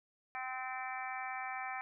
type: harmonic tone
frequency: 257.8 Hz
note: C4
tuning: 26 cents flat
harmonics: 3 / 4 / 5 / 6 / 7 / 8 / 9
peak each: -42 / -48 / -46 / -52 / -46 / -52 / -45 dBFS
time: 0.35-1.81 s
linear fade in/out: 0 ms
effects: none